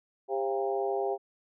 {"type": "harmonic tone with a mistuned harmonic", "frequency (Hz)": 133, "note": "C3", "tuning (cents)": 29, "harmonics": [3, 4, 5, 6, 7], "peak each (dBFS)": [-30, -35, -34, -35, -46], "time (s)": [0.28, 1.18], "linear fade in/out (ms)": 50, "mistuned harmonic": 5, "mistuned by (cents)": 60, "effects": []}